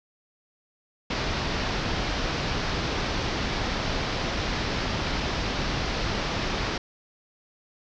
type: low-pass noise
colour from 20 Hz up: pink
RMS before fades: -28 dBFS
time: 1.1-6.78 s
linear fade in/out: 5 ms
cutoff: 5600 Hz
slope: 48 dB/octave
effects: none